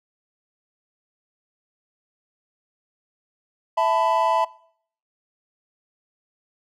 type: chord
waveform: triangle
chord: E suspended fourth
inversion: none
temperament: equal with one note detuned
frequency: 659.3 / 880 / 999.8 Hz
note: E5 / A5 / B5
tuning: 0 / 0 / +21 cents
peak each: -20 dBFS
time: 3.77-4.45 s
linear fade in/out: 10 ms
effects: noise-tail reverb RT60 0.6 s tail -22 dB re dry